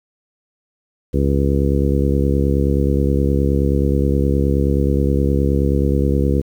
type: harmonic tone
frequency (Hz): 69.5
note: C#2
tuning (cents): +5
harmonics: 1 / 2 / 3 / 4 / 5 / 6 / 7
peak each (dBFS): -17 / -20 / -22 / -23 / -24 / -25 / -25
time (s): 1.13-6.42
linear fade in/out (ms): 20
effects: 8-bit